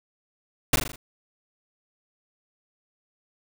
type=noise with echo; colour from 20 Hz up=pink; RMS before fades=-18 dBFS; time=0.73-0.76 s; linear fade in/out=5 ms; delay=40 ms; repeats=5; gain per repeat=-5 dB; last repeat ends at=0.96 s; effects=none